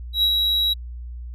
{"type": "tone with ADSR envelope", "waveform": "triangle", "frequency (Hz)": 3872, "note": "B7", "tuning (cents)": -35, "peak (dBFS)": -13, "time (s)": [0.13, 0.74], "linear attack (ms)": 100, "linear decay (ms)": 70, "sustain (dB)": -3, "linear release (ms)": 15, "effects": ["added 60 Hz sine -31 dBFS peak until 1.34 s", "resampled to 32000 Hz"]}